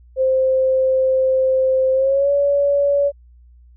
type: tone with pitch glide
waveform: sine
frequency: 523.3 to 567.4 Hz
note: C5 to C#5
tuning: 0 to +40 cents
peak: -13 dBFS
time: 0.16-3.12 s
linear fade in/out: 50 ms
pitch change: +140 cents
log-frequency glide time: 1.93-2.31 s
effects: added 60 Hz sine -44 dBFS peak until 3.76 s